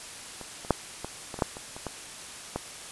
clicks, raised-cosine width 1 ms, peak -25 / -27 / -6 / -19 / -22 / -22 / -8 / -25 / -25 / -18 / -15 dBFS, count 11, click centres 0.413 / 0.649 / 0.707 / 1.046 / 1.342 / 1.39 / 1.422 / 1.569 / 1.765 / 1.867 / 2.56 s, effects white hiss -42 dBFS RMS until 2.91 s + resampled to 24000 Hz

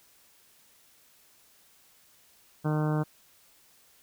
harmonic tone, 152.8 Hz, D#3, 31 cents flat, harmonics 1 / 2 / 3 / 4 / 5 / 6 / 7 / 8 / 9 / 10, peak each -26 / -32 / -36 / -38 / -40 / -42 / -43 / -44 / -45 / -46 dBFS, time 2.64-3.04 s, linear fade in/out 20 ms, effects white hiss -61 dBFS RMS until 4.02 s

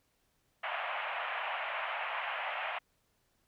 pink band-pass noise, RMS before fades -37 dBFS, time 0.63-2.79 s, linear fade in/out 10 ms, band 630 to 2900 Hz, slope 48 dB/octave, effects pink hiss -75 dBFS RMS until 3.47 s

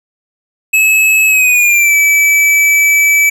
square tone with pitch glide, 2586 to 2304 Hz, E7 to D7, -34 to -34 cents, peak -7 dBFS, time 0.73-3.3 s, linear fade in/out 10 ms, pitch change -200 cents, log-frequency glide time 1.27-1.95 s, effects none

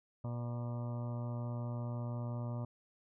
harmonic tone with a mistuned harmonic, 119.7 Hz, A#2, 46 cents sharp, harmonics 1 / 2 / 3 / 4 / 5 / 6 / 7 / 8 / 9 / 10, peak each -37 / -45 / -55 / -56 / -49 / -58 / -59 / -55 / -59 / -58 dBFS, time 0.24-2.65 s, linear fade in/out 5 ms, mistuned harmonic 4, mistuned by +51 cents, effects none

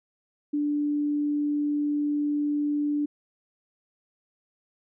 sine tone, 293.4 Hz, D4, 2 cents flat, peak -23 dBFS, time 0.53-3.06 s, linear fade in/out 10 ms, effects none

